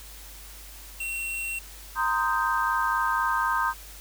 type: tone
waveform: square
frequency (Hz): 2728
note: F7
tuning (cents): -41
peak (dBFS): -30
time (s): 1-1.59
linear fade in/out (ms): 5
type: chord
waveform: sine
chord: C minor seventh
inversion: third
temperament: equal with one note detuned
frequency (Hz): 932.3 / 1036.3 / 1244.5 / 1568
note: Bb5 / C6 / Eb6 / G6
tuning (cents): 0 / -17 / 0 / 0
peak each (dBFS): -28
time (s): 1.95-3.74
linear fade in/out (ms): 50
effects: added 50 Hz sine -45 dBFS peak until 4 s + white hiss -46 dBFS RMS until 4 s